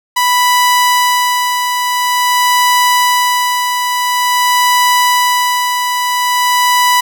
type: tone with tremolo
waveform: sawtooth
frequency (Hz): 987.8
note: B5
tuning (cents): 0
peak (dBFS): -4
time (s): 0.16-7.01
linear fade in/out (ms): 10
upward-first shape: sine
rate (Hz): 0.48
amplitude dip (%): 45
effects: none